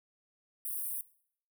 white high-pass noise, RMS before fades -37 dBFS, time 0.65-1.01 s, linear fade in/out 0 ms, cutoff 9000 Hz, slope 96 dB/octave, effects noise-tail reverb RT60 0.6 s tail -20 dB re dry

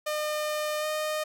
sawtooth tone with pitch glide, 606 to 614.1 Hz, D#5 to D#5, -46 to -23 cents, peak -24 dBFS, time 0.06-1.24 s, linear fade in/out 10 ms, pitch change +23 cents, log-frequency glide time 0.8-0.85 s, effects none

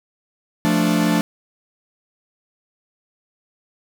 45% pulse chord, D minor, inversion first, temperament equal, 174.61 / 220 / 293.7 Hz, F3 / A3 / D4, 0 / 0 / 0 cents, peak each -20 dBFS, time 0.65-1.21 s, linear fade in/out 0 ms, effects none

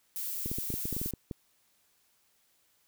violet noise, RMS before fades -36 dBFS, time 0.16-1.11 s, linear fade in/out 2 ms
clicks, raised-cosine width 3 ms, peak -23 dBFS, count 12, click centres 0.46 / 0.515 / 0.585 / 0.703 / 0.74 / 0.855 / 0.927 / 0.966 / 1.015 / 1.06 / 1.137 / 1.312 s
effects white hiss -70 dBFS RMS until 2.87 s

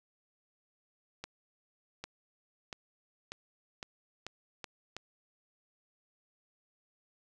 accelerating click train, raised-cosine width 0.2 ms, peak -23 dBFS, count 8, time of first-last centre 1.24-4.966 s, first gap 800 ms, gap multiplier 0.86, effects none

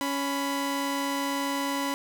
sawtooth tone pair together, 278.6 / 992.8 Hz, C#4 / B5, +9 / +9 cents, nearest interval octave + minor seventh, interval 2200 cents, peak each -25 / -27 dBFS, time 0.01-1.94 s, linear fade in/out 0 ms, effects none

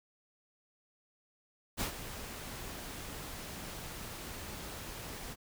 pink noise with ADSR envelope, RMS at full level -33 dBFS, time 1.77-5.36 s, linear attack 36 ms, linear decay 110 ms, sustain -11 dB, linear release 41 ms, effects none

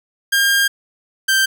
sawtooth tone pair in turn, 1609 / 1566.8 Hz, G6 / G6, +45 / -1 cents, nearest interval unison, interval 46 cents, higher first, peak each -9 dBFS, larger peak neither, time 0.32-0.68 / 1.28-1.46 s, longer first, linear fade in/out 10 ms, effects none

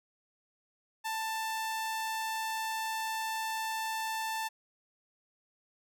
sawtooth tone, 886 Hz, A5, 12 cents sharp, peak -29 dBFS, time 1.04-4.49 s, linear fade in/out 20 ms, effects none

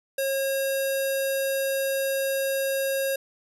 square tone with low-pass filter, 542 Hz, C#5, 39 cents flat, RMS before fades -26 dBFS, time 0.18-3.16 s, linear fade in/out 5 ms, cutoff 12000 Hz, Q 4, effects none

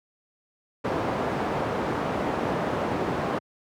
white low-pass noise, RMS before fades -27 dBFS, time 0.84-3.39 s, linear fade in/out 10 ms, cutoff 780 Hz, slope 12 dB/octave, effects high-pass 100 Hz 12 dB/octave

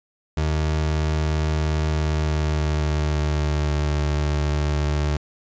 30% pulse tone with pitch glide, 77.3 to 74.32 Hz, D#2 to D2, -11 to +21 cents, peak -17 dBFS, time 0.37-5.17 s, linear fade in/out 5 ms, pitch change -68 cents, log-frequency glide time 1.96-3.92 s, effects resampled to 16000 Hz

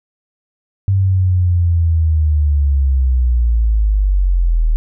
sine linear sweep, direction down, 98 to 38.23 Hz, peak -10 dBFS, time 0.88-4.76 s, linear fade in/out 0 ms, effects none

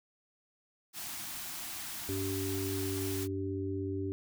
white band-stop noise, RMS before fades -41 dBFS, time 0.93-3.28 s, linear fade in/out 50 ms, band 380 to 620 Hz, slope 96 dB/octave
harmonic tone, 96.6 Hz, G2, 25 cents flat, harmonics 1 / 3 / 4, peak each -37 / -37 / -37 dBFS, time 2.09-4.12 s, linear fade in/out 0 ms
effects none

